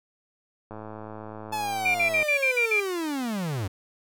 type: click train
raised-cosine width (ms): 1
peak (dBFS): -25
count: 165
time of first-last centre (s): 0.71-2.229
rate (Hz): 108
type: linear sweep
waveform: 45% pulse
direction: down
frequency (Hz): 868 to 87.31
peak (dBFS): -27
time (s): 1.52-3.68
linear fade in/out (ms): 10
type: tone bursts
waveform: sine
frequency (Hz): 2371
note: D7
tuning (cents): +16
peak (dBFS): -20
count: 7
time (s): 1.85-2.805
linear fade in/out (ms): 10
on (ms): 97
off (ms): 46
effects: none